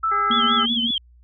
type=tone; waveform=sine; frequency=1318.5 Hz; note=E6; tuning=in tune; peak=-18 dBFS; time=0.03-0.64 s; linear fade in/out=10 ms
type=harmonic tone; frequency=407.1 Hz; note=G#4; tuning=35 cents flat; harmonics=1 / 2 / 3 / 4 / 5; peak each=-33 / -33 / -28 / -33 / -33 dBFS; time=0.11-0.66 s; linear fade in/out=10 ms
type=tone with tremolo; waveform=sine; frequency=233.1 Hz; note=A#3; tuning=in tune; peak=-21 dBFS; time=0.3-0.91 s; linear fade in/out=5 ms; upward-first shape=sine; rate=15 Hz; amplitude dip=65%
type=tone with vibrato; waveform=sine; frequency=3227 Hz; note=G7; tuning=50 cents sharp; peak=-20 dBFS; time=0.31-0.98 s; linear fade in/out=2 ms; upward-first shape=sine; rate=5.4 Hz; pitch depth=110 cents each way
effects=added 60 Hz sine -48 dBFS peak until 1.23 s